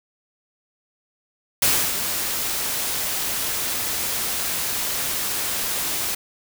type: noise with ADSR envelope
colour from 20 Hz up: white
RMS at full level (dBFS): -17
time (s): 1.62-6.15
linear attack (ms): 5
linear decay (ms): 290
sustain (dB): -8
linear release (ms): 6
effects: none